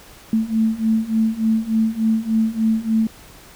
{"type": "beating tone pair", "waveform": "sine", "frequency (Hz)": [220, 223.4], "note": ["A3", "A3"], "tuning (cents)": [0, 27], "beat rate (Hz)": 3.4, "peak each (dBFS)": [-20, -18], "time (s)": [0.33, 3.07], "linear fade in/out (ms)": 2, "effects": ["pink hiss -44 dBFS RMS until 3.55 s"]}